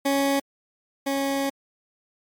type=tone pair in turn; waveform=20% pulse; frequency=277.2 / 275.3 Hz; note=C#4 / C#4; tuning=0 / -12 cents; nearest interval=unison; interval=12 cents; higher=first; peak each=-15 / -18 dBFS; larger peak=first; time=0.05-0.4 / 1.06-1.5 s; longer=second; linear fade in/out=10 ms; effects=MP3 96 kbps